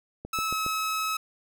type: click train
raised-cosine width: 2 ms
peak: -23 dBFS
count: 4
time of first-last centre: 0.25-0.664 s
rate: 7.25 Hz
type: tone with pitch glide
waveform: sawtooth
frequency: 1303 to 1288 Hz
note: E6 to E6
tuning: -20 to -41 cents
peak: -23 dBFS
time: 0.33-1.17 s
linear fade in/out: 5 ms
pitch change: -21 cents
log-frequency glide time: 0.45-0.51 s
effects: none